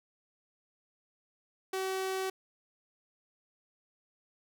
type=tone; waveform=sawtooth; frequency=380 Hz; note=F#4; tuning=46 cents sharp; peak=-28 dBFS; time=1.73-2.3 s; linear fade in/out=5 ms; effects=none